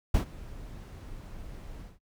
brown noise with ADSR envelope, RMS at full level -22 dBFS, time 0.14-1.99 s, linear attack 7 ms, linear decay 99 ms, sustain -21 dB, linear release 170 ms, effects noise-tail reverb RT60 0.1 s tail -26 dB re dry

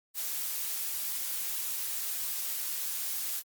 blue noise, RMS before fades -34 dBFS, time 0.14-3.43 s, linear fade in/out 50 ms, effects Opus 48 kbps

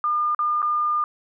sine tone with dropouts, 1208 Hz, D6, 48 cents sharp, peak -19 dBFS, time 0.04-1.04 s, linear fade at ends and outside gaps 1 ms, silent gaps 0.348-0.391 / 0.619-0.627 s, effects none

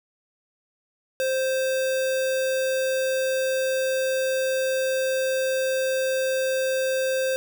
sine tone with sample-and-hold, 525 Hz, C5, 6 cents sharp, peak -21 dBFS, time 1.2-7.36 s, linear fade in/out 0 ms, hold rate 2100 Hz, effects none

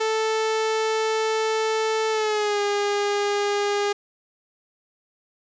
sawtooth tone with pitch glide, 440 to 408.2 Hz, A4 to G#4, 0 to -30 cents, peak -17 dBFS, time 0-3.93 s, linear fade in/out 10 ms, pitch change -130 cents, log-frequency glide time 2.1-2.61 s, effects resampled to 16000 Hz + 8-bit

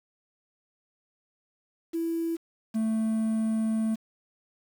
sine / triangle tone pair in turn, 331.4 / 221.2 Hz, E4 / A3, +9 / +9 cents, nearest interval perfect fifth, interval 700 cents, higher first, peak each -26 / -22 dBFS, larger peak second, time 1.93-2.37 / 2.74-3.96 s, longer second, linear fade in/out 20 ms, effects 8-bit

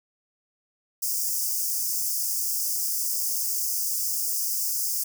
white high-pass noise, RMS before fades -27 dBFS, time 1.02-5.04 s, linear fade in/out 10 ms, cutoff 4900 Hz, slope 96 dB/octave, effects none

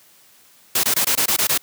white noise bursts, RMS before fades -18 dBFS, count 8, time 0.75-1.577 s, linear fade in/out 5 ms, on 85 ms, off 21 ms, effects white hiss -52 dBFS RMS until 1.62 s + high-pass 100 Hz 12 dB/octave

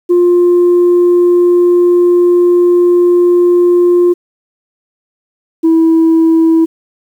sine tone pair in turn, 352.2 / 326.3 Hz, F4 / E4, +15 / -18 cents, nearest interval minor second, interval 133 cents, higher first, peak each -3 dBFS, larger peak neither, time 0.09-4.14 / 5.63-6.66 s, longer first, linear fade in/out 20 ms, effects tanh soft clip ceiling -3 dBFS + 7-bit

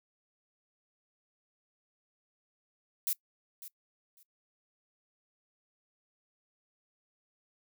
violet noise with echo, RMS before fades -31 dBFS, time 3.07-3.13 s, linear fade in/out 0 ms, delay 550 ms, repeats 2, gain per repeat -15 dB, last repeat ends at 4.23 s, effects noise-tail reverb RT60 0.1 s tail -22 dB re dry

